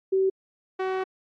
sine / sawtooth tone pair in turn, 382.7 / 376.8 Hz, G4 / F#4, -42 / +32 cents, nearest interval unison, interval 26 cents, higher first, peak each -19 / -21 dBFS, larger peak first, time 0.12-0.3 / 0.79-1.04 s, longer second, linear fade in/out 10 ms, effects low-pass 2000 Hz 12 dB/octave + AAC 48 kbps

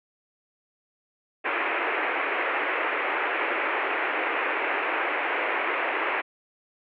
white band-pass noise, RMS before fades -27 dBFS, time 1.44-6.22 s, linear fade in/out 20 ms, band 310 to 2500 Hz, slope 48 dB/octave, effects none

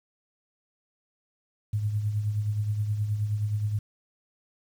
sine tone with tremolo, 105.2 Hz, G#2, 23 cents sharp, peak -22 dBFS, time 1.73-3.79 s, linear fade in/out 5 ms, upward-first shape triangle, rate 9.5 Hz, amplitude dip 60%, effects 9-bit

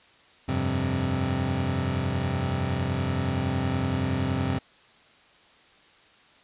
25% pulse chord, F suspended second, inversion none, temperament equal, 87.31 / 98 / 130.81 Hz, F2 / G2 / C3, 0 / 0 / 0 cents, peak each -26 / -27 / -24 dBFS, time 0.48-4.59 s, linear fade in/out 10 ms, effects white hiss -56 dBFS RMS until 6.43 s + resampled to 8000 Hz

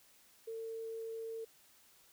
sine tone, 450.9 Hz, A4, 42 cents sharp, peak -40 dBFS, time 0.47-1.45 s, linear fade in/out 10 ms, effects white hiss -65 dBFS RMS until 2.12 s

